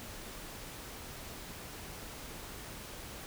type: silence
effects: pink hiss -46 dBFS RMS until 3.26 s